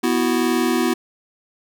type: chord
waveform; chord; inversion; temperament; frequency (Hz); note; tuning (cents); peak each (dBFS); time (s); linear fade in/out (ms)
square; B suspended fourth; none; just; 246.9 / 329.3 / 370.4; B3 / E4 / F#4; 0 / -2 / +2; -21 / -22 / -23; 0.03-0.94; 10
effects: none